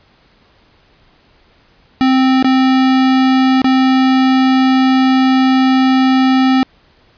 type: tone with dropouts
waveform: square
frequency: 261.4 Hz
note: C4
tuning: 1 cent flat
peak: -9 dBFS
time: 2.01-6.63 s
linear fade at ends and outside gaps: 0 ms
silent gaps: 2.426-2.445 / 3.618-3.644 s
effects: pink hiss -51 dBFS RMS until 7.17 s + resampled to 11025 Hz